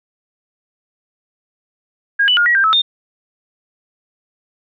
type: tone with pitch steps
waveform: sine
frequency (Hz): 1630 / 2972 / 1422 / 1914 / 1583 / 1301 / 3642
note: G#6 / F#7 / F6 / A#6 / G6 / E6 / A#7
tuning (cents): -33 / +7 / +31 / +45 / +17 / -23 / -41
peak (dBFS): -10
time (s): 2.19-2.82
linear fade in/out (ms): 10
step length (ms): 90
effects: none